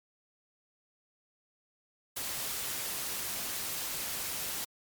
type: noise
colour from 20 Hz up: white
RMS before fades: -36 dBFS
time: 2.16-4.65 s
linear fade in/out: 10 ms
effects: MP3 96 kbps